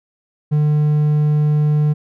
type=tone; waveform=triangle; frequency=150 Hz; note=D3; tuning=37 cents sharp; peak=-10 dBFS; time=0.51-1.94 s; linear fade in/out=20 ms; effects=none